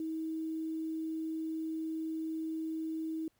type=tone with quantisation; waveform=sine; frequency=319.7 Hz; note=D#4; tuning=47 cents sharp; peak=-34 dBFS; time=0-3.28 s; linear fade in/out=2 ms; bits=10; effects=pink hiss -75 dBFS RMS until 3.39 s